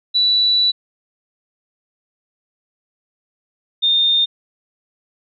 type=tone pair in turn; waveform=sine; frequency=3951 / 3639 Hz; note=B7 / A#7; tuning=0 / -42 cents; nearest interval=minor second; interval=142 cents; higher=first; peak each=-12 dBFS; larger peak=neither; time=0.14-0.72 / 3.82-4.26 s; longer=first; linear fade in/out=20 ms; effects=none